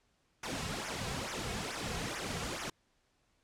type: noise with flanger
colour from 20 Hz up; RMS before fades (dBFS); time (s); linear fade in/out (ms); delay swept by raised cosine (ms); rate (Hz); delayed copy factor
pink; -38; 0.43-2.7; 5; 0.23 to 3.43; 2.3; -0.8
effects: pink hiss -74 dBFS RMS until 3.43 s + low-pass 8000 Hz 12 dB/octave